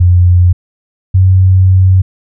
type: tone pair in turn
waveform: sine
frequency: 89 / 93.63 Hz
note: F2 / F#2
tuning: +33 / +21 cents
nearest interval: minor second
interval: 88 cents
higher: second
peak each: -3 dBFS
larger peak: neither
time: 0-0.53 / 1.14-2.02 s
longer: second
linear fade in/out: 10 ms
effects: none